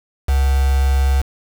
sine tone with quantisation, 67.7 Hz, C#2, 40 cents flat, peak -12 dBFS, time 0.28-1.22 s, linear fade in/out 10 ms, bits 4, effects none

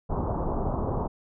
pink low-pass noise, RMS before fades -28 dBFS, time 0.09-1.08 s, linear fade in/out 20 ms, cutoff 1100 Hz, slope 48 dB/octave, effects none

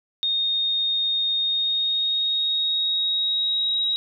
sine tone with pitch glide, 3696 to 3822 Hz, A#7 to A#7, -16 to +43 cents, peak -20 dBFS, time 0.23-3.96 s, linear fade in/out 0 ms, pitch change +59 cents, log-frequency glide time 1.38-3.83 s, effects none

